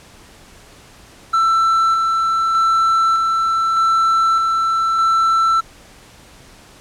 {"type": "tone with tremolo", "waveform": "triangle", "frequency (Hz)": 1334, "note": "E6", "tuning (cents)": 20, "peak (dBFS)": -10, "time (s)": [1.33, 5.61], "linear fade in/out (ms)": 10, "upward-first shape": "square", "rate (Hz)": 0.82, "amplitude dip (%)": 25, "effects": ["pink hiss -44 dBFS RMS until 6.8 s", "low-pass 10000 Hz 12 dB/octave"]}